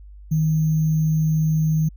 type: tone with sample-and-hold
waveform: sine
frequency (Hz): 157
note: D#3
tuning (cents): +16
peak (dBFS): -16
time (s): 0.31-1.89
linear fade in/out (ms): 10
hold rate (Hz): 6300
effects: added 50 Hz sine -39 dBFS peak until 1.96 s